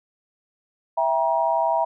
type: chord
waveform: sine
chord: E diminished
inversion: none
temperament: just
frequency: 659.3 / 791.1 / 949.3 Hz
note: E5 / G5 / Bb5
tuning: 0 / +16 / +31 cents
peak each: -22 / -25 / -22 dBFS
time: 0.97-1.85 s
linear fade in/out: 10 ms
effects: none